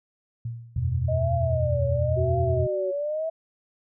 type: tone with exponential decay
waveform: sine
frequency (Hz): 116.54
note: A#2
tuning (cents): 0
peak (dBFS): -26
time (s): 0.45-0.96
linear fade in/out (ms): 5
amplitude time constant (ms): 110
type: chord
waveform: sine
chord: E suspended second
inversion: none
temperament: just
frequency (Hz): 82.41 / 92.71 / 123.61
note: E2 / F#2 / B2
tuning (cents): 0 / +4 / +2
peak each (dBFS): -27 / -29 / -25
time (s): 0.76-2.67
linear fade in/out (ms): 5
type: tone with vibrato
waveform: sine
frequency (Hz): 620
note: D#5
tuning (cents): -6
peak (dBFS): -25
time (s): 1.08-3.3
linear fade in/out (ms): 10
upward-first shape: triangle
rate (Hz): 0.96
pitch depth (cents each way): 180
type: tone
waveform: sine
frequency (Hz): 375.1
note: F#4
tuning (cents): +24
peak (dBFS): -28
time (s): 2.16-2.92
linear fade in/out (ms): 20
effects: none